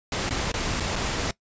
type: noise with dropouts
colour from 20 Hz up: pink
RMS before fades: -27 dBFS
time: 0.12-1.31 s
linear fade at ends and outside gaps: 2 ms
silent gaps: 0.294-0.307 / 0.518-0.54 / 0.8-0.804 / 0.957-0.961 s
effects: noise-tail reverb RT60 0.1 s tail -20 dB re dry + resampled to 16000 Hz